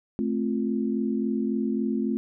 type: chord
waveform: sine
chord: F major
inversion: first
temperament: just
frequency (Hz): 218.3 / 261.9 / 349.2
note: A3 / C4 / F4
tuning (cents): -13 / +2 / 0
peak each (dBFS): -26 / -28 / -31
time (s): 0.19-2.17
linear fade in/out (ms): 0
effects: none